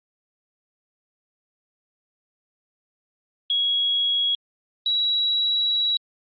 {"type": "tone pair in turn", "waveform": "sine", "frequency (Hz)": [3322, 3893], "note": ["G#7", "B7"], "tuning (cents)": [0, -26], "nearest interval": "minor third", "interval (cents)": 274, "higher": "second", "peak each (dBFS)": -19, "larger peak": "neither", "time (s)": [[3.5, 4.35], [4.86, 5.97]], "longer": "second", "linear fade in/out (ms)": 2, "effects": ["Opus 32 kbps"]}